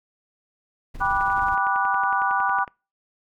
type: noise with tremolo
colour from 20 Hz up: brown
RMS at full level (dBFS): -34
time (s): 0.94-1.56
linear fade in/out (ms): 10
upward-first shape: sine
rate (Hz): 19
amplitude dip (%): 60
type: chord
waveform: sine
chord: G major seventh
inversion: none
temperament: just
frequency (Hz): 784 / 980 / 1176 / 1470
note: G5 / B5 / D6 / F#6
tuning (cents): 0 / -14 / +2 / -12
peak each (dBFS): -25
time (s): 1-2.65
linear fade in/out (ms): 20
type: click train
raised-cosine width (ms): 0.5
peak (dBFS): -23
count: 17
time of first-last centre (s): 1.21-2.678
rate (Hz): 10.9
effects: noise-tail reverb RT60 0.3 s tail -25 dB re dry